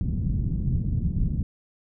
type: low-pass noise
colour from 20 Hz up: white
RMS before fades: -25 dBFS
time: 0.01-1.43 s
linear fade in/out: 2 ms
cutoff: 170 Hz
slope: 24 dB/octave
effects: none